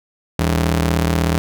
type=ring-modulated tone; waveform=sawtooth; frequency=121 Hz; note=B2; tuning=35 cents flat; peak=-8 dBFS; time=0.39-1.38 s; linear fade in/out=0 ms; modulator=42.3 Hz; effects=none